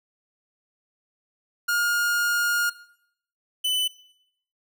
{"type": "tone pair in turn", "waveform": "45% pulse", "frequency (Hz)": [1421, 3005], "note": ["F6", "F#7"], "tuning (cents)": [30, 26], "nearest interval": "octave + minor second", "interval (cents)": 1296, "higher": "second", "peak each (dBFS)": -21, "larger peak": "neither", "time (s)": [[1.68, 2.7], [3.64, 3.88]], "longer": "first", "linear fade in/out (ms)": 10, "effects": ["noise-tail reverb RT60 0.7 s tail -18 dB re dry"]}